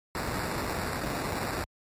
pink noise with sample-and-hold, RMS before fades -31 dBFS, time 0.15-1.64 s, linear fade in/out 0 ms, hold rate 3150 Hz, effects high-pass 60 Hz 12 dB/octave + MP3 64 kbps

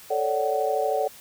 sine chord, D major seventh, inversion second, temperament equal with one note detuned, 440 / 554.4 / 587.3 / 750.8 Hz, A4 / C#5 / D5 / F#5, 0 / 0 / 0 / +25 cents, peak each -27 / -28 / -28 / -26 dBFS, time 0.1-1.08 s, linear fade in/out 10 ms, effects white hiss -47 dBFS RMS until 1.2 s

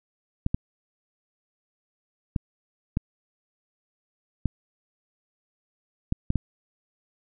clicks, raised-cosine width 5 ms, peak -11 dBFS, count 8, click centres 0.464 / 0.545 / 2.362 / 2.971 / 4.457 / 6.124 / 6.304 / 6.357 s, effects none

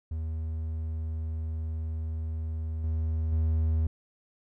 triangle tone with level steps, 79.7 Hz, D#2, 42 cents sharp, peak -28 / -24 / -21 dBFS, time 0.11-3.87 s, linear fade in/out 5 ms, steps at 2.84 / 3.32 s, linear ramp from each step 2 ms, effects none

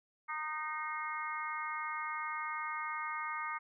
harmonic tone with a mistuned harmonic, 307.6 Hz, D#4, 20 cents flat, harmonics 3 / 4 / 5 / 6 / 7, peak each -43 / -39 / -47 / -47 / -42 dBFS, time 0.28-3.59 s, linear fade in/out 20 ms, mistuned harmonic 6, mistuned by +15 cents, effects none

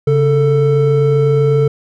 triangle tone pair together, 138.59 / 443.7 Hz, C#3 / A4, 0 / +14 cents, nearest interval octave + minor sixth, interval 2014 cents, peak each -10 dBFS, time 0.07-1.68 s, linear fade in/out 5 ms, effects none

